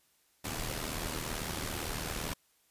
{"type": "noise with amplitude modulation", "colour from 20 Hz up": "pink", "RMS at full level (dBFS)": -34, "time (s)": [0.44, 2.34], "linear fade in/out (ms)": 10, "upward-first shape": "sine", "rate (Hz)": 77.9, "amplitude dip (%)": 65, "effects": ["white hiss -70 dBFS RMS until 2.7 s", "resampled to 32000 Hz"]}